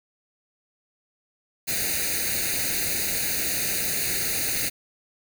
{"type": "noise with comb filter", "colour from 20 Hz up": "white", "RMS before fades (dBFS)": -26, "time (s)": [1.67, 4.7], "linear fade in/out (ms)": 20, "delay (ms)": 0.46, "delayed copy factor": 0.95, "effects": []}